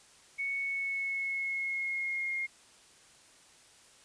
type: tone with pitch glide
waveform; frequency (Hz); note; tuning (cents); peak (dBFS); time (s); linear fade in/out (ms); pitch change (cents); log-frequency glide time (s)
sine; 2217 to 2137; C#7 to C7; 0 to +36; -31; 0.38-2.47; 20; -64; 0.58-2.35
effects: white hiss -59 dBFS RMS until 4.04 s + resampled to 22050 Hz